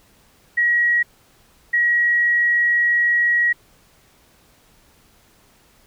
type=tone pair in turn; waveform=sine; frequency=1907 / 1907 Hz; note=A#6 / A#6; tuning=+39 / +39 cents; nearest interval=unison; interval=0 cents; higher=neither; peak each=-14 dBFS; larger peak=neither; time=0.57-1.03 / 1.73-3.53 s; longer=second; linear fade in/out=10 ms; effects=pink hiss -55 dBFS RMS until 5.86 s